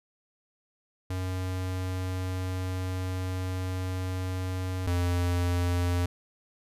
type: tone pair in turn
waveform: square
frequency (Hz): 92.5 / 88.1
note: F#2 / F2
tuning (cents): 0 / +16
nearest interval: minor second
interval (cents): 84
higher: first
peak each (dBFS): -30 / -25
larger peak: second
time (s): 1.1-4.87 / 4.87-6.06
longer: first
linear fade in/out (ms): 5
effects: resampled to 32000 Hz